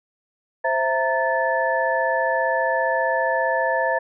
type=tone cluster; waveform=sine; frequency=525 / 660 / 923 / 1745 Hz; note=C5 / E5 / A#5 / A6; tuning=+6 / +2 / -17 / -15 cents; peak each=-24 dBFS; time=0.64-3.99 s; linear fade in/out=10 ms; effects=none